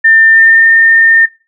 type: tone with pitch glide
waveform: sine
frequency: 1800 to 1815.7 Hz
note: A6 to A#6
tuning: +39 to -46 cents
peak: -3 dBFS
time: 0.04-1.26 s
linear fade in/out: 10 ms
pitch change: +15 cents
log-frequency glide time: 0.29-0.69 s
effects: noise-tail reverb RT60 0.3 s tail -20 dB re dry